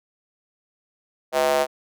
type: tone with high-pass filter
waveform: square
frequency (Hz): 71.2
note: C#2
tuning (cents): +47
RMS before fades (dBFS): -20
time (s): 1.32-1.67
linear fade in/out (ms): 50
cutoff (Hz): 600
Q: 3.8
effects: none